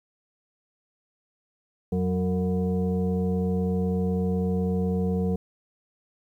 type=tone with frequency modulation; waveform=sine; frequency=184 Hz; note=F#3; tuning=9 cents flat; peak=-22 dBFS; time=1.92-5.36 s; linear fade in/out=5 ms; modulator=272 Hz; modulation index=1; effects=10-bit